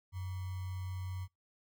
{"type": "tone with sample-and-hold", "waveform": "sine", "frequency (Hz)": 92.5, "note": "F#2", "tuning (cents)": 0, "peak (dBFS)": -37, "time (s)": [0.12, 1.28], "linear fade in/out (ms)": 50, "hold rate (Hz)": 1050, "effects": ["noise-tail reverb RT60 0.2 s tail -23 dB re dry"]}